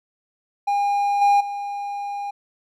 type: tone with level steps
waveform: triangle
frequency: 810 Hz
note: G#5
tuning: 43 cents flat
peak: -16 / -11 / -24 dBFS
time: 0.67-2.31 s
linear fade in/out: 10 ms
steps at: 1.21 / 1.4 s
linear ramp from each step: 10 ms
effects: none